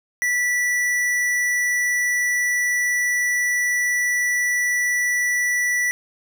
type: tone with tanh clipping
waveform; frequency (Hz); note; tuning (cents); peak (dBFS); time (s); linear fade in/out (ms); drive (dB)
sine; 1961; B6; -13; -20; 0.22-5.91; 0; 15
effects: none